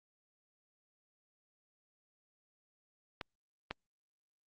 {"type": "clicks", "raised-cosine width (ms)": 0.3, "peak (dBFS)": [-23, -21], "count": 2, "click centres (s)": [3.212, 3.71], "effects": ["Opus 48 kbps"]}